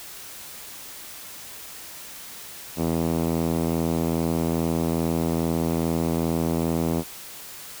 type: tone with band-pass filter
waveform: 5% pulse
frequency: 82.41 Hz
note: E2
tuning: in tune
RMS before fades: -24 dBFS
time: 2.76-7.04 s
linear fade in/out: 50 ms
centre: 200 Hz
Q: 0.99
effects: white hiss -40 dBFS RMS until 7.8 s